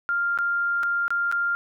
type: tone with dropouts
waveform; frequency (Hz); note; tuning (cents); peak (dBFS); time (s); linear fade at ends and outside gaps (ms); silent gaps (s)
sine; 1396.9; F6; 0; -21; 0.09-1.55; 0; 0.376-0.387 / 0.831-0.834 / 1.08-1.105 / 1.315-1.324
effects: none